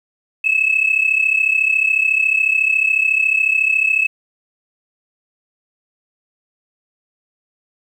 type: tone pair together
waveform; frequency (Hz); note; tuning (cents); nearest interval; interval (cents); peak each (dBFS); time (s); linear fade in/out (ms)
sine; 2580 / 2614; E7 / E7; -38 / -15; unison; 23; -15; 0.44-4.07; 10
effects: tanh soft clip ceiling -6 dBFS + 8-bit